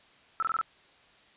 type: tone bursts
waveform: sine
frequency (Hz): 1318.5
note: E6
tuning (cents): 0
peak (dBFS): -25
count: 5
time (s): 0.4-0.613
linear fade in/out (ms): 0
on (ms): 25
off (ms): 22
effects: white hiss -59 dBFS RMS until 1.36 s + resampled to 8000 Hz